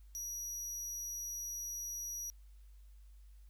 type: tone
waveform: 40% pulse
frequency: 5800 Hz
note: F#8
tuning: 35 cents flat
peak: -39 dBFS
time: 0.15-2.3 s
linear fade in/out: 0 ms
effects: added 50 Hz sine -54 dBFS peak until 3.49 s + white hiss -75 dBFS RMS until 3.49 s